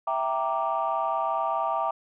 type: chord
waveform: sine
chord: E half-diminished seventh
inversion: none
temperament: equal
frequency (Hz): 659.3 / 784 / 932.3 / 1174.7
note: E5 / G5 / Bb5 / D6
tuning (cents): 0 / 0 / 0 / 0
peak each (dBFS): -29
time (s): 0.07-1.91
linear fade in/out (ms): 5
effects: tanh soft clip ceiling -16 dBFS